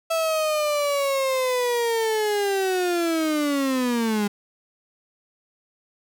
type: linear sweep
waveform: 35% pulse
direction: down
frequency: 659.3 to 201.6 Hz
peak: -19 dBFS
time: 0.1-4.28 s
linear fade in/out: 10 ms
effects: none